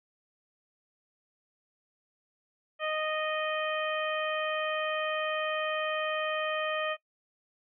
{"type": "harmonic tone", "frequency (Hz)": 620, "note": "D#5", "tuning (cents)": -6, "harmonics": [1, 2, 3, 4, 5], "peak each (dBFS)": [-32, -35, -37, -38, -39], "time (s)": [2.79, 6.97], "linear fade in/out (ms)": 50, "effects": ["noise-tail reverb RT60 0.1 s tail -20 dB re dry"]}